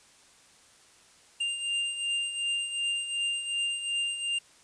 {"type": "beating tone pair", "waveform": "square", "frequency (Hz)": [2794, 2796.7], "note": ["F7", "F7"], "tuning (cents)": [0, 2], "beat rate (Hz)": 2.7, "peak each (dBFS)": [-37, -30], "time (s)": [1.4, 4.39], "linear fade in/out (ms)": 10, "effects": ["white hiss -58 dBFS RMS until 4.63 s", "resampled to 22050 Hz"]}